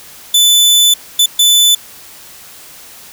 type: tone bursts at uneven times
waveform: sawtooth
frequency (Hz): 3500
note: A7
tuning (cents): -10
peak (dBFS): -3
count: 3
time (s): 0.34-0.94 / 1.19-1.26 / 1.39-1.75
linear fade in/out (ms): 5
effects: white hiss -36 dBFS RMS until 3.12 s